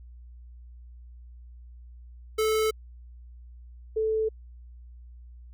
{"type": "tone pair in turn", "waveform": ["square", "sine"], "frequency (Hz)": [435.7, 438.5], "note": ["A4", "A4"], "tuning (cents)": [-17, -6], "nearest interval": "unison", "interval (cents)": 11, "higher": "second", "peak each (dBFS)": -23, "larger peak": "neither", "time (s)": [[2.38, 2.71], [3.96, 4.29]], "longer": "neither", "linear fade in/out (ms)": 10, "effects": ["added 60 Hz sine -44 dBFS peak until 5.53 s"]}